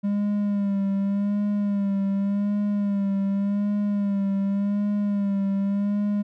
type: tone with vibrato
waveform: triangle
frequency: 201.1 Hz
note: G3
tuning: 44 cents sharp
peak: -19 dBFS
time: 0.03-6.23 s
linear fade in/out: 20 ms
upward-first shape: sine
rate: 0.87 Hz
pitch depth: 41 cents each way
effects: none